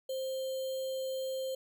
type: tone with sample-and-hold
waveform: sine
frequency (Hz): 526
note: C5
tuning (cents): +9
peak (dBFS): -33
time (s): 0.09-1.55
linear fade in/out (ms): 5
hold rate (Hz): 3675
effects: none